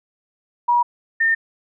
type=tone pair in turn; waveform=sine; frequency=961 / 1814.1 Hz; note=B5 / A#6; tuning=-48 / -48 cents; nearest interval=major seventh; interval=1100 cents; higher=second; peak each=-13 / -14 dBFS; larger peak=first; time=0.68-0.83 / 1.2-1.35 s; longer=neither; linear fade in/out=10 ms; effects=none